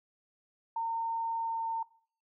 sine tone with pitch glide, 913 to 907.7 Hz, A#5 to A#5, -36 to -46 cents, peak -30 dBFS, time 0.76-1.83 s, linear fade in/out 5 ms, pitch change -10 cents, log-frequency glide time 1.39-1.65 s, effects noise-tail reverb RT60 0.5 s tail -21 dB re dry

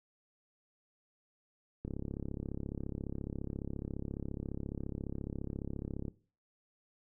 click train, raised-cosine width 3 ms, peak -26 dBFS, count 147, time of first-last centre 1.85-6.082 s, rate 34.5 Hz, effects noise-tail reverb RT60 0.4 s tail -19 dB re dry

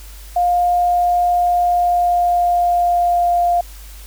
sine tone with pitch glide, 707 to 699.7 Hz, F5 to F5, +21 to +3 cents, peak -12 dBFS, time 0.36-3.61 s, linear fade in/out 5 ms, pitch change -18 cents, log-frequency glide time 1.5-3.41 s, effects added 50 Hz sine -34 dBFS peak until 4.06 s + white hiss -42 dBFS RMS until 4.06 s

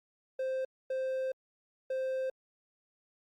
triangle tone bursts at uneven times, 523.3 Hz, C5, in tune, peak -29 dBFS, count 3, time 0.39-0.65 / 0.9-1.32 / 1.9-2.3 s, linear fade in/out 5 ms, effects Opus 48 kbps

